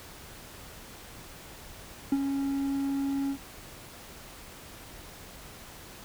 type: tone with ADSR envelope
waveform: triangle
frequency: 275.9 Hz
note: C#4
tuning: 8 cents flat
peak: -18 dBFS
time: 2.12-3.38 s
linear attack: 4 ms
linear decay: 44 ms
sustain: -7 dB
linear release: 82 ms
effects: pink hiss -47 dBFS RMS until 6.04 s